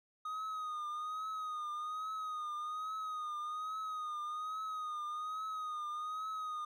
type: tone with vibrato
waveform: triangle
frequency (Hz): 1244.5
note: D#6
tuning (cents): 0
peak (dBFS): -36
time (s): 0.25-6.65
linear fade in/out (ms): 5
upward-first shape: triangle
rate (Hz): 1.2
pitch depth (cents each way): 65
effects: none